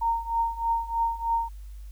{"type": "tone with tremolo", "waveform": "sine", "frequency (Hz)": 922, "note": "A#5", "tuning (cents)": -19, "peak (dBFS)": -20, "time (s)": [0.01, 1.49], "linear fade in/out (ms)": 10, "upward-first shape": "triangle", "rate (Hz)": 3.2, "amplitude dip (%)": 90, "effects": ["added 50 Hz sine -38 dBFS peak until 1.91 s", "white hiss -62 dBFS RMS until 1.91 s"]}